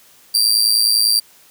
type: tone with amplitude modulation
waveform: sawtooth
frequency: 4714 Hz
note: D8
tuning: 6 cents sharp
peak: -6 dBFS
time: 0.34-1.2 s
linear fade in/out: 10 ms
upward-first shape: sine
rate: 110 Hz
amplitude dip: 80%
effects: white hiss -49 dBFS RMS until 1.5 s + high-pass 80 Hz 12 dB/octave